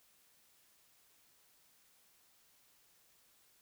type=silence; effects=white hiss -69 dBFS RMS until 3.61 s